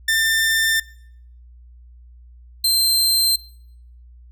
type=tone pair in turn; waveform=sawtooth; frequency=1792 / 4134 Hz; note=A6 / C8; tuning=+31 / -22 cents; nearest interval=octave + major second; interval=1447 cents; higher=second; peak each=-12 dBFS; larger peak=neither; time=0.08-0.8 / 2.64-3.36 s; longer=neither; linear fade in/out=5 ms; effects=noise-tail reverb RT60 0.7 s tail -23 dB re dry + added 60 Hz sine -42 dBFS peak until 4.31 s